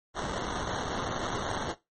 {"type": "noise with sample-and-hold", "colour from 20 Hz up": "blue", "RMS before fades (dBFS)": -33, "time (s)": [0.14, 1.75], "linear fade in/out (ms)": 50, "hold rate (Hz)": 2450, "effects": ["noise-tail reverb RT60 0.2 s tail -17 dB re dry", "MP3 32 kbps"]}